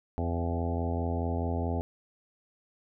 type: harmonic tone with a mistuned harmonic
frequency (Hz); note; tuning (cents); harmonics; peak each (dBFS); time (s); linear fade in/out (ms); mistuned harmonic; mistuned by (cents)
84.7; E2; +48; 1 / 2 / 3 / 4 / 5 / 6 / 7 / 8 / 9 / 10; -30 / -39 / -35 / -42 / -39 / -42 / -44 / -40 / -41 / -44; 0.18-1.81; 0; 8; -17
effects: none